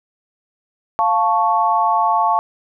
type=chord; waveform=sine; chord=F augmented; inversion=none; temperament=equal; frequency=698.5 / 880 / 1108.7 Hz; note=F5 / A5 / C#6; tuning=0 / 0 / 0 cents; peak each=-19 / -16 / -18 dBFS; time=0.99-2.39 s; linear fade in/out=0 ms; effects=none